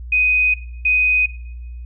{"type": "tone pair in turn", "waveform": "sine", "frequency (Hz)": [2500, 2500], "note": ["D#7", "D#7"], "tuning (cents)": [8, 8], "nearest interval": "unison", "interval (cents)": 0, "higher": "neither", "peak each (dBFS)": [-13, -13], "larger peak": "neither", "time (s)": [[0.12, 0.54], [0.85, 1.26]], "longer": "first", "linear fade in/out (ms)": 5, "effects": ["noise-tail reverb RT60 0.9 s tail -17 dB re dry", "added 60 Hz sine -29 dBFS peak until 1.85 s"]}